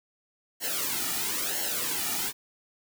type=noise with flanger; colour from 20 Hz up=white; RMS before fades=-30 dBFS; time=0.6-2.33 s; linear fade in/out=50 ms; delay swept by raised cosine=0.82 to 1.92 ms; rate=1 Hz; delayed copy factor=-0.8; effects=none